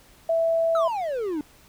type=tone; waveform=sine; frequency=659.3 Hz; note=E5; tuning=in tune; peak=-19 dBFS; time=0.29-0.88 s; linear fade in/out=5 ms
type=exponential sweep; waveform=triangle; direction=down; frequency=1351 to 285.3 Hz; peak=-23 dBFS; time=0.75-1.41 s; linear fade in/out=2 ms
effects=pink hiss -54 dBFS RMS until 1.68 s